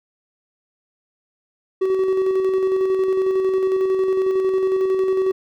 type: tone with tremolo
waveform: triangle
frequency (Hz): 379.1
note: F#4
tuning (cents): +42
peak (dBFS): -13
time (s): 1.81-5.32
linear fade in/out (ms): 10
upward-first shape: square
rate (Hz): 11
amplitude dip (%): 30
effects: none